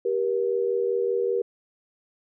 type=tone pair together; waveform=sine; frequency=391.2 / 476.4 Hz; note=G4 / A#4; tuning=-4 / +38 cents; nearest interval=minor third; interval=342 cents; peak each=-25 / -24 dBFS; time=0.05-1.42 s; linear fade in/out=5 ms; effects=none